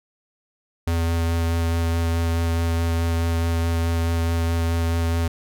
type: tone with vibrato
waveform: square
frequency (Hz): 83.5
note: E2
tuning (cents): +23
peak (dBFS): -20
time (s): 0.87-5.28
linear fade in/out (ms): 5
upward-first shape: sine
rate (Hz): 4.7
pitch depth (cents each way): 11
effects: none